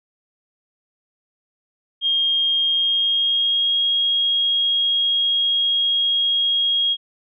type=tone with pitch glide; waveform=sine; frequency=3230 to 3275 Hz; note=G#7 to G#7; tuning=-49 to -25 cents; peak=-16 dBFS; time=2.01-6.97 s; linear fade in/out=50 ms; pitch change=+24 cents; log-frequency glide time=2.63-3.79 s; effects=none